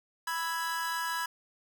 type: chord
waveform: 45% pulse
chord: E major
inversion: second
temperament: equal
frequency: 987.8 / 1318.5 / 1661.2 Hz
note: B5 / E6 / G#6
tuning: 0 / 0 / 0 cents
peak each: -34 / -39 / -35 dBFS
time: 0.27-1.26 s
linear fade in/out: 5 ms
effects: none